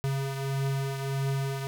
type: beating tone pair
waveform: square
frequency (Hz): 136.3 / 137.9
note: C#3 / C#3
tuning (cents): -29 / -9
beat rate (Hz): 1.6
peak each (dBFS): -29 / -37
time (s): 0.04-1.67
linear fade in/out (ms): 0
effects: none